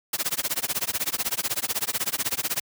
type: noise with tremolo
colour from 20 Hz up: white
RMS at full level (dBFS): -24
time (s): 0.13-2.6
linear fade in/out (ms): 5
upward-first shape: sine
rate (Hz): 16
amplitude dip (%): 100
effects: high-pass 80 Hz 12 dB/octave